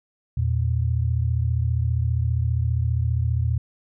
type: tone pair together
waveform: sine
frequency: 82.53 / 117.5 Hz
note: E2 / A#2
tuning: +3 / +14 cents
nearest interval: tritone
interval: 611 cents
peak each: -22 dBFS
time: 0.37-3.58 s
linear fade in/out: 5 ms
effects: none